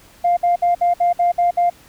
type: tone bursts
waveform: sine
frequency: 700 Hz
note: F5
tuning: 4 cents sharp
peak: -11 dBFS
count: 8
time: 0.24-1.7 s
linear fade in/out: 10 ms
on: 130 ms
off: 60 ms
effects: tanh soft clip ceiling -9 dBFS + pink hiss -48 dBFS RMS until 1.88 s